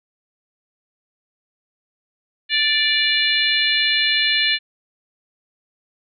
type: harmonic tone with a mistuned harmonic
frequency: 587.3 Hz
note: D5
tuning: in tune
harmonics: 3 / 4 / 5 / 6 / 7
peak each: -22 / -22 / -22 / -22 / -22 dBFS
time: 2.49-4.59 s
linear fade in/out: 50 ms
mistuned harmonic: 5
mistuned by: -17 cents
effects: none